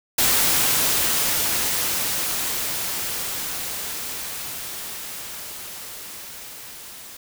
white noise with level ramp, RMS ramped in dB -18 to -40 dBFS, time 0.18-7.17 s, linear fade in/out 5 ms, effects none

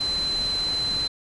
sine tone in noise, 4061 Hz, B7, 48 cents sharp, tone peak -23 dBFS, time 0-1.08 s, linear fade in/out 10 ms, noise pink, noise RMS -35 dBFS, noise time 0-1.08 s, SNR +9 dB, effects resampled to 22050 Hz

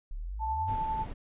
sine exponential sweep, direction up, 32.56 to 107.3 Hz, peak -34 dBFS, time 0.11-0.75 s, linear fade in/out 0 ms
sine tone with tremolo, 880 Hz, A5, in tune, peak -28 dBFS, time 0.39-1.06 s, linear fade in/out 50 ms, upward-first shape sine, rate 10 Hz, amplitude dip 30%
brown noise, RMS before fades -38 dBFS, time 0.67-1.14 s, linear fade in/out 20 ms
effects resampled to 8000 Hz

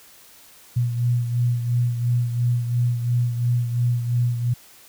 sine beating tone pair, 120.4 / 123.3 Hz, B2 / B2, -44 / -2 cents, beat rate 2.9 Hz, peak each -19 / -27 dBFS, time 0.76-4.54 s, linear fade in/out 10 ms, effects white hiss -49 dBFS RMS until 4.88 s

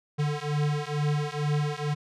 square beating tone pair, 146.83 / 149.03 Hz, D3 / D3, 0 / +26 cents, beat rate 2.2 Hz, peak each -29 dBFS, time 0.18-1.95 s, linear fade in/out 20 ms, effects low-pass 6000 Hz 12 dB/octave

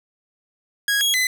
sawtooth tone with pitch steps, 1651 / 3310 / 2019 Hz, G#6 / G#7 / B6, -11 / -6 / +38 cents, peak -14 dBFS, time 0.88-1.27 s, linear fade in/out 2 ms, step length 130 ms, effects none

